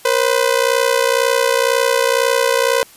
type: ring-modulated tone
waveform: sawtooth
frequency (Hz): 504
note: B4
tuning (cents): +35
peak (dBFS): -6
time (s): 0.05-2.83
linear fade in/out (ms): 0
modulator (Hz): 31
effects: white hiss -44 dBFS RMS until 2.96 s + resampled to 32000 Hz

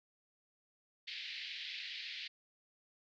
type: band-pass noise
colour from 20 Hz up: white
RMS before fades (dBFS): -45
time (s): 1.07-2.28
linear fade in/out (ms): 10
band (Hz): 1900 to 4400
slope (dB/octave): 48
effects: none

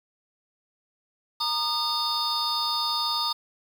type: tone cluster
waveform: triangle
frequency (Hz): 928 / 1221 / 3644 / 4468 / 4998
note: A#5 / D#6 / A#7 / C#8 / D#8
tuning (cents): -8 / -33 / -40 / +13 / +7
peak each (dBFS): -29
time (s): 1.4-3.33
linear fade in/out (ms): 10
effects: tanh soft clip ceiling -13 dBFS + 8-bit

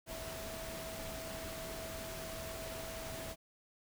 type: tone in noise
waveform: sine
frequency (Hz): 652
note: E5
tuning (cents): -19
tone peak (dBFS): -46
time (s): 0.06-3.36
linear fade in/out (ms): 50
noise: pink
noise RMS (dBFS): -45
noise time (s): 0.06-3.36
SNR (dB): -4
effects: none

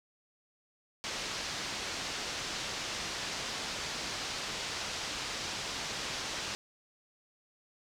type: low-pass noise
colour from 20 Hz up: white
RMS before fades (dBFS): -38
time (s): 1.04-6.55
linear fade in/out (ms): 0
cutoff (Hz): 6000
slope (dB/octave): 24
effects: none

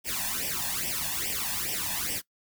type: noise with flanger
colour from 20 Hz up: white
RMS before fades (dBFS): -31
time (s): 0.04-2.22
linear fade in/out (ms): 50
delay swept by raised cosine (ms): 0.36 to 1.17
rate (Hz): 2.4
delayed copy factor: +0.85
effects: noise-tail reverb RT60 0.1 s tail -20 dB re dry

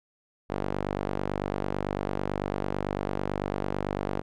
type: tone with band-pass filter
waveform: sawtooth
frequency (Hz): 49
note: G1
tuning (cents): 0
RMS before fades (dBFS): -31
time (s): 0.49-4.22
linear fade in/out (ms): 20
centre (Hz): 550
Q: 0.68
effects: none

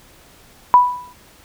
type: tone with exponential decay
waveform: sine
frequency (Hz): 987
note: B5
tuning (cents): -1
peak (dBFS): -3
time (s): 0.74-1.13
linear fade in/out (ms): 0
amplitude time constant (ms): 83
effects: pink hiss -48 dBFS RMS until 1.44 s

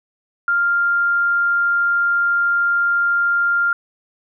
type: tone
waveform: sine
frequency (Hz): 1396.9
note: F6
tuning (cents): 0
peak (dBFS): -14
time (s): 0.48-3.73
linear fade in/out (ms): 2
effects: none

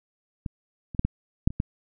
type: clicks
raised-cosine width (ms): 5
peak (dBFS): -18 / -24 / -9 / -11 / -6 / -24 / -12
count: 7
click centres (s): 0.462 / 0.948 / 0.994 / 1.05 / 1.475 / 1.505 / 1.601
effects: none

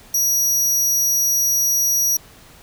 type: tone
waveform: sawtooth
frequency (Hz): 5780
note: F#8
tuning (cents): -41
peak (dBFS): -13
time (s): 0.14-2.17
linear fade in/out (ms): 5
effects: pink hiss -46 dBFS RMS until 2.62 s

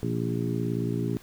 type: harmonic tone with a mistuned harmonic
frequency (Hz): 58.1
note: A#1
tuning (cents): -5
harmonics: 2 / 3 / 4 / 5 / 6 / 7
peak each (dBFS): -30 / -32 / -33 / -34 / -35 / -35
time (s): 0.03-1.17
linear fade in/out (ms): 0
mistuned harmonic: 2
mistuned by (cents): +81
effects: pink hiss -52 dBFS RMS until 1.22 s

